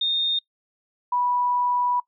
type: tone pair in turn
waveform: sine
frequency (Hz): 3666 / 981.1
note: A#7 / B5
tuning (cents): -30 / -12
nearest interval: octave + major seventh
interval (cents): 2282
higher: first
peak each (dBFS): -20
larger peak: neither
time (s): 0.01-0.39 / 1.12-2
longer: second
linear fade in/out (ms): 5
effects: noise-tail reverb RT60 0.1 s tail -21 dB re dry